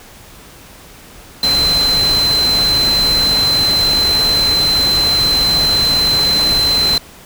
sine tone in noise, 4075 Hz, C8, 47 cents flat, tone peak -11 dBFS, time 1.43-6.98 s, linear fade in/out 2 ms, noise pink, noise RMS -21 dBFS, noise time 1.43-6.98 s, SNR +7 dB, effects pink hiss -39 dBFS RMS until 7.25 s

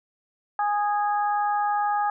harmonic tone, 413.4 Hz, G#4, 8 cents flat, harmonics 2 / 3 / 4, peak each -22 / -29 / -34 dBFS, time 0.59-2.1 s, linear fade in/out 2 ms, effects none

